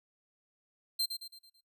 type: tone with echo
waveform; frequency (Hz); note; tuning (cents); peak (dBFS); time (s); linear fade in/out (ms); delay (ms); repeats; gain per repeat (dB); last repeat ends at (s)
40% pulse; 4147; C8; -16; -27; 0.99-1.06; 10; 110; 5; -7; 1.61
effects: noise-tail reverb RT60 0.2 s tail -24 dB re dry